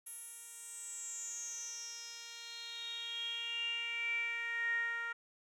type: tone with band-pass filter sweep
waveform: 10% pulse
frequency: 466.2 Hz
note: A#4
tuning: in tune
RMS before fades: -41 dBFS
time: 0.06-5.13 s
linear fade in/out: 10 ms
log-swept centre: 11000 to 1600 Hz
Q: 9.9
effects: none